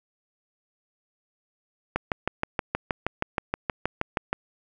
click train, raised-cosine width 0.5 ms, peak -9 dBFS, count 16, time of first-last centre 1.96-4.33 s, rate 6.33 Hz, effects none

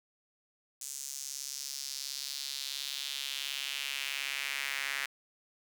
sawtooth tone with high-pass filter sweep, 138.59 Hz, C#3, in tune, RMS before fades -38 dBFS, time 0.81-5.06 s, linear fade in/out 5 ms, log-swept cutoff 7100 to 1900 Hz, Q 2.4, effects none

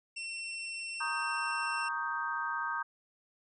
sawtooth tone, 2707 Hz, E7, 45 cents sharp, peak -34 dBFS, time 0.16-1.89 s, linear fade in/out 10 ms
sine chord, Eb dominant seventh, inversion second, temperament equal, 932.3 / 1108.7 / 1244.5 / 1568 Hz, Bb5 / Db6 / Eb6 / G6, 0 / 0 / 0 / 0 cents, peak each -38 / -41 / -37 / -36 dBFS, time 1-2.83 s, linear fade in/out 10 ms
effects resampled to 22050 Hz

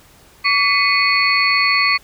sine tone cluster, 1139 / 2010 / 2197 / 2476 / 4402 Hz, C#6 / B6 / C#7 / D#7 / C#8, +47 / +30 / -16 / -9 / -13 cents, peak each -19 dBFS, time 0.44-1.98 s, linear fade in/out 20 ms, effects pink hiss -48 dBFS RMS until 2.03 s

